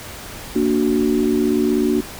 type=chord; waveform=sine; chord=Bb augmented; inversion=none; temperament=equal; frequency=233.1 / 293.7 / 370 Hz; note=Bb3 / D4 / F#4; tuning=0 / 0 / 0 cents; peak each=-19 dBFS; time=0.55-2.01 s; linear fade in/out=10 ms; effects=pink hiss -34 dBFS RMS until 2.19 s